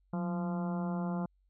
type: harmonic tone with a mistuned harmonic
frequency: 172.8 Hz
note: F3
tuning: 18 cents flat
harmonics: 1 / 2 / 3 / 4 / 5 / 6 / 7 / 8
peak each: -32 / -44 / -45 / -44 / -46 / -48 / -52 / -52 dBFS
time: 0.13-1.26 s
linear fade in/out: 5 ms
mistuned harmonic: 1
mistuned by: +73 cents
effects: added 47 Hz sine -67 dBFS peak until 1.49 s